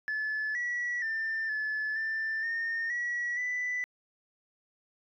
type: tone with pitch steps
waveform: sine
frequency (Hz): 1728 / 1938 / 1789 / 1727 / 1777 / 1829 / 1928 / 1986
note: A6 / B6 / A6 / A6 / A6 / A#6 / B6 / B6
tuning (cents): -32 / -33 / +28 / -33 / +17 / -33 / -42 / +9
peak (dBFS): -28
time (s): 0.08-3.84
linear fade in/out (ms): 0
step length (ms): 470
effects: tanh soft clip ceiling -27 dBFS